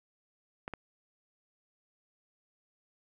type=clicks; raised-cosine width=0.5 ms; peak=-23 dBFS; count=2; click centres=0.679 / 0.737 s; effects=10-bit